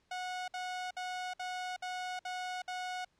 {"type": "tone bursts", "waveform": "sawtooth", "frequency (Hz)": 732, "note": "F#5", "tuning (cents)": -19, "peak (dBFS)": -33, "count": 7, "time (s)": [0.11, 3.048], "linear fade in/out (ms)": 5, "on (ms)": 370, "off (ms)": 58, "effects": ["pink hiss -74 dBFS RMS until 3.19 s", "low-pass 6000 Hz 12 dB/octave"]}